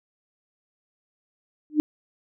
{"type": "tone with exponential growth", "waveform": "sine", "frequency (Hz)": 302, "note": "D4", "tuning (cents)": 48, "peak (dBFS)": -12, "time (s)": [1.7, 1.8], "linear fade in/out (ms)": 0, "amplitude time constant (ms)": 21, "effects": []}